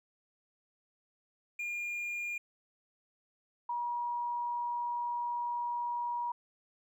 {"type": "tone pair in turn", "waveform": ["triangle", "sine"], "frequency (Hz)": [2414, 958], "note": ["D7", "A#5"], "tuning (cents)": [47, 47], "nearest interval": "octave + major third", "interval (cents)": 1600, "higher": "first", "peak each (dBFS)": [-33, -32], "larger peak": "second", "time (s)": [[1.59, 2.38], [3.69, 6.32]], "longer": "second", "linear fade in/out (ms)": 5, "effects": []}